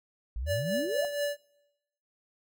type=exponential sweep; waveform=sine; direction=up; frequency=51.4 to 710 Hz; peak=-31 dBFS; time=0.36-1.05 s; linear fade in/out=0 ms
type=tone with tremolo; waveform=square; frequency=579 Hz; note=D5; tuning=25 cents flat; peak=-27 dBFS; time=0.46-1.37 s; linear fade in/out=50 ms; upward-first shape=triangle; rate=4.2 Hz; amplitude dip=65%
effects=noise-tail reverb RT60 0.9 s tail -22 dB re dry